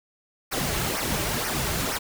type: noise with flanger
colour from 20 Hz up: pink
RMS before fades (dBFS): -27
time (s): 0.51-1.99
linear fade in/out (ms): 20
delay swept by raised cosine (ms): 0.26 to 4.16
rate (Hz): 2.1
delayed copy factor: -0.7
effects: none